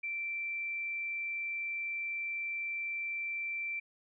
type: tone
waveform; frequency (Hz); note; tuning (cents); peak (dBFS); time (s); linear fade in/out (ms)
sine; 2344; D7; -4; -34; 0.03-3.8; 10
effects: none